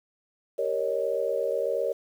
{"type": "chord", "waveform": "sine", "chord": "Eb dominant seventh", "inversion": "first", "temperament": "equal with one note detuned", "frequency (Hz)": [392, 466.2, 554.4, 615.8], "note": ["G4", "Bb4", "Db5", "Eb5"], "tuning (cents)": [0, 0, 0, -18], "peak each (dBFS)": [-34, -29, -28, -32], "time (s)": [0.58, 1.93], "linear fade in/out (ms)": 10, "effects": ["9-bit"]}